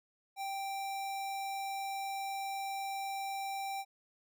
square tone, 784 Hz, G5, in tune, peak -37 dBFS, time 0.36-3.85 s, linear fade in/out 50 ms, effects none

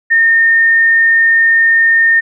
sine tone, 1825 Hz, A#6, 37 cents flat, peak -6 dBFS, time 0.1-2.21 s, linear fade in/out 20 ms, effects none

